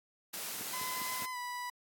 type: noise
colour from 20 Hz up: white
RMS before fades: -40 dBFS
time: 0.33-1.26 s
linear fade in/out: 10 ms
type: click train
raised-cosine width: 3 ms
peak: -34 dBFS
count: 4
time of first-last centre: 0.61-1.221 s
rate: 4.91 Hz
type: tone with pitch glide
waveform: 30% pulse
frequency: 1017 to 983.5 Hz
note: C6 to B5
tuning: -50 to -7 cents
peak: -35 dBFS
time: 0.73-1.7 s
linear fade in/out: 5 ms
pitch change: -57 cents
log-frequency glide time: 1.31-1.37 s
effects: high-pass 150 Hz 12 dB/octave + AAC 64 kbps